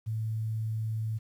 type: tone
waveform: sine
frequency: 110.4 Hz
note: A2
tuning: 6 cents sharp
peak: -29 dBFS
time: 0.06-1.19 s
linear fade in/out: 20 ms
effects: 10-bit